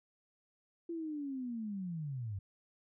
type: linear sweep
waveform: sine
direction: down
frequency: 342 to 92.5 Hz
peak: -37 dBFS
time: 0.89-2.39 s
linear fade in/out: 5 ms
effects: none